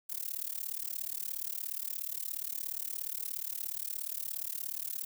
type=noise with amplitude modulation; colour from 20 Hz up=violet; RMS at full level=-34 dBFS; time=0.09-5.05 s; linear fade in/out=10 ms; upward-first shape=sine; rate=37 Hz; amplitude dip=100%; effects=none